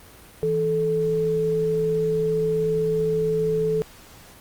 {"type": "tone pair together", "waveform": "sine", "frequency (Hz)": [163.4, 436.2], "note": ["E3", "A4"], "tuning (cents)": [-15, -15], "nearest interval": "octave + perfect fourth", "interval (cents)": 1700, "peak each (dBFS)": [-27, -20], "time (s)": [0.43, 3.82], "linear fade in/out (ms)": 0, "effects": ["pink hiss -47 dBFS RMS until 4.4 s", "Opus 32 kbps"]}